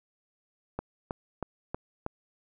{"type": "click train", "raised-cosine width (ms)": 1, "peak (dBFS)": -18, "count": 5, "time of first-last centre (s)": [0.79, 2.064], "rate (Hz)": 3.14, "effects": []}